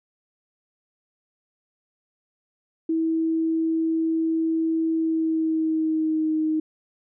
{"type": "tone with pitch glide", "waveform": "sine", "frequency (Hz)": [324.1, 312.7], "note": ["E4", "D#4"], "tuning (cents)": [-29, 9], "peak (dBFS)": -20, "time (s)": [2.89, 6.6], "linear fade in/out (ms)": 5, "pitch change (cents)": -62, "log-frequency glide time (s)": [4.93, 6.35], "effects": []}